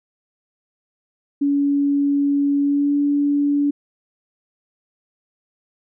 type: tone with pitch glide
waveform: sine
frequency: 283.4 to 287.2 Hz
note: C#4 to D4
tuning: +38 to -39 cents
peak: -15 dBFS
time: 1.41-3.71 s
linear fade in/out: 10 ms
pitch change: +23 cents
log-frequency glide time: 2.61-2.95 s
effects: none